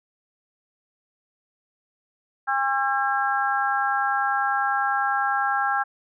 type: harmonic tone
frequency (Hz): 270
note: C#4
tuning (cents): -45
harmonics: 3 / 4 / 5 / 6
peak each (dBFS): -24 / -30 / -26 / -26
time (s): 2.47-5.84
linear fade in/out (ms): 20
effects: none